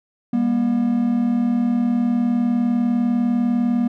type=tone pair together; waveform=triangle; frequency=200 / 239.9 Hz; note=G3 / A#3; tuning=+35 / +50 cents; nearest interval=minor third; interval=315 cents; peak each=-21 / -15 dBFS; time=0.33-3.88 s; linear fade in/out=5 ms; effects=none